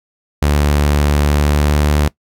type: tone with pitch glide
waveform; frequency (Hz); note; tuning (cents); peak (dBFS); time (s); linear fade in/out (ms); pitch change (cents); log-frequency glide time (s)
sawtooth; 73.1 to 74.12; D2 to D2; -7 to +17; -7; 0.42-2.08; 5; +24; 1.24-1.89
effects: noise-tail reverb RT60 0.1 s tail -21 dB re dry